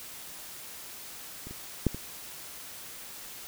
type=clicks; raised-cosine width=3 ms; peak=-29 / -29 / -10 / -24 dBFS; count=4; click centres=1.47 / 1.51 / 1.867 / 1.946 s; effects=white hiss -44 dBFS RMS until 3.47 s